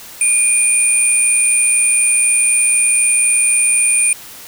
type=tone pair together; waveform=sine; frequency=2438 / 9062 Hz; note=D#7 / C#9; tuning=-36 / +37 cents; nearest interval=octave + major seventh; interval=2273 cents; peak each=-17 / -11 dBFS; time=0.21-4.13 s; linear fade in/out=2 ms; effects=white hiss -35 dBFS RMS until 4.47 s